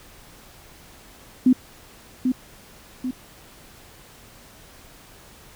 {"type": "tone with echo", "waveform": "sine", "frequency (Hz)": 254.6, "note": "C4", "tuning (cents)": -47, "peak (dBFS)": -11, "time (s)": [1.46, 1.53], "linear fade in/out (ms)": 5, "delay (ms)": 790, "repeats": 2, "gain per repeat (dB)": -6, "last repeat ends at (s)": 3.11, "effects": ["pink hiss -48 dBFS RMS until 5.55 s"]}